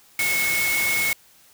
sine tone in noise, 2189 Hz, C#7, 22 cents flat, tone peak -21 dBFS, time 0.19-1.13 s, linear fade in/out 2 ms, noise white, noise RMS -26 dBFS, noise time 0.19-1.13 s, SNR +2 dB, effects white hiss -54 dBFS RMS until 1.53 s

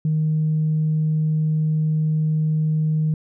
sine tone, 155.56 Hz, D#3, in tune, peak -16 dBFS, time 0.05-3.14 s, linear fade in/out 2 ms, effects tanh soft clip ceiling -13 dBFS

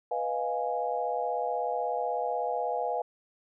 sine chord, F half-diminished seventh, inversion second, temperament equal, 493.9 / 622.3 / 698.5 / 830.6 Hz, Cb5 / Eb5 / F5 / Ab5, 0 / 0 / 0 / 0 cents, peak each -33 / -36 / -32 / -33 dBFS, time 0.11-3.02 s, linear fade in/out 5 ms, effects none

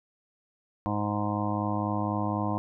harmonic tone, 104 Hz, G#2, 3 cents sharp, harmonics 1 / 2 / 3 / 5 / 6 / 7 / 8 / 9 / 10, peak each -32 / -32 / -33 / -39 / -39 / -36 / -41 / -36 / -36 dBFS, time 0.86-2.58 s, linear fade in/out 0 ms, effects none

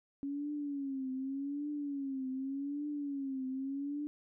sine tone with vibrato, 277.2 Hz, C#4, in tune, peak -35 dBFS, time 0.23-4.07 s, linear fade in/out 0 ms, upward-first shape triangle, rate 0.85 Hz, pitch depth 120 cents each way, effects none

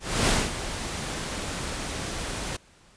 pink noise with ADSR envelope, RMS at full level -21 dBFS, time 0-2.57 s, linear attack 290 ms, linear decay 210 ms, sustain -11 dB, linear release 10 ms, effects pink hiss -57 dBFS RMS until 2.96 s + resampled to 22050 Hz

